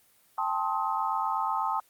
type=chord; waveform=sine; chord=A half-diminished seventh; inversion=third; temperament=just; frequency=792 / 880 / 1056 / 1267.2 Hz; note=G5 / A5 / C6 / Eb6; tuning=+18 / 0 / +16 / +31 cents; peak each=-33 / -30 / -32 / -32 dBFS; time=0.38-1.8 s; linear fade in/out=2 ms; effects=white hiss -63 dBFS RMS until 1.89 s + Opus 24 kbps